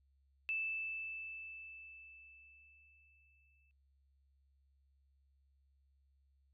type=tone with exponential decay; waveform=sine; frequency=2637 Hz; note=E7; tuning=in tune; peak=-34 dBFS; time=0.49-3.71 s; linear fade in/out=0 ms; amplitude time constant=700 ms; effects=added 68 Hz sine -70 dBFS peak until 6.53 s